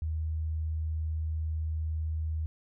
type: tone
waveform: sine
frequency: 78.9 Hz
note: D#2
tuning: 25 cents sharp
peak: -29 dBFS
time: 0.02-2.46 s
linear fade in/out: 0 ms
effects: none